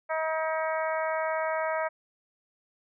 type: harmonic tone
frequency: 318 Hz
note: D#4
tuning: 38 cents sharp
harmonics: 2 / 3 / 4 / 5 / 6 / 7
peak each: -29 / -33 / -35 / -37 / -39 / -40 dBFS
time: 0.09-1.89 s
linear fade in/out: 20 ms
effects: none